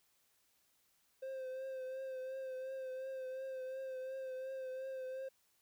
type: tone with vibrato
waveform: triangle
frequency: 523.3 Hz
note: C5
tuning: in tune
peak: -39 dBFS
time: 1.22-5.29 s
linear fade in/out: 10 ms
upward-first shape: triangle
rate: 2.8 Hz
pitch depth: 35 cents each way
effects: white hiss -75 dBFS RMS until 5.61 s